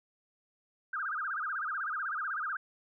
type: tone with vibrato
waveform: sine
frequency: 1396.9 Hz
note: F6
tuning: in tune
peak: -32 dBFS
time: 0.93-2.57 s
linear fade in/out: 5 ms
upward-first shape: sine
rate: 16 Hz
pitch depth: 260 cents each way
effects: none